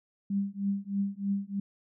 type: tone with tremolo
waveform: sine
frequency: 198.8 Hz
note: G3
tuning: 25 cents sharp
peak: -24 dBFS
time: 0.3-1.6 s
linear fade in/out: 5 ms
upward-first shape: triangle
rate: 3.2 Hz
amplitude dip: 100%
effects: none